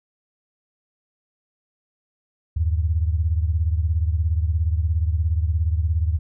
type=beating tone pair; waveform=sine; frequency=77.78 / 94.78 Hz; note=D#2 / F#2; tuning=0 / +42 cents; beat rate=17 Hz; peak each=-19 / -24 dBFS; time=2.56-6.19 s; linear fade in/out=10 ms; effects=none